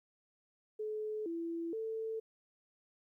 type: tone with pitch steps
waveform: sine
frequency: 429.2 / 334.4 / 444.5 Hz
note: A4 / E4 / A4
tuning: -43 / +25 / +18 cents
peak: -36 dBFS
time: 0.79-2.2 s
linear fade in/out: 10 ms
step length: 470 ms
effects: 13-bit